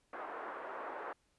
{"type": "band-pass noise", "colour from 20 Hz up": "white", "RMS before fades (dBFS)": -44, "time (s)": [0.13, 1.13], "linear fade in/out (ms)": 2, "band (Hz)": [350, 1400], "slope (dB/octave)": 24, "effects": ["pink hiss -75 dBFS RMS until 1.38 s", "resampled to 24000 Hz"]}